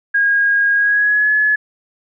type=tone with pitch glide; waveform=sine; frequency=1633 to 1705.3 Hz; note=G#6 to G#6; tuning=-30 to +45 cents; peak=-11 dBFS; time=0.14-1.56 s; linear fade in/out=10 ms; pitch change=+75 cents; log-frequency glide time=0.74-1.31 s; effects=none